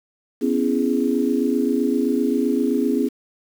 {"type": "chord", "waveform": "sine", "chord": "C# minor seventh", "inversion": "third", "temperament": "just", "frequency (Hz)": [249.5, 277.2, 332.6, 415.8], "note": ["B3", "C#4", "E4", "G#4"], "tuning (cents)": [18, 0, 16, 2], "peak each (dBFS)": [-21, -22, -25, -24], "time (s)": [0.41, 3.09], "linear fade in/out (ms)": 20, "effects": ["7-bit"]}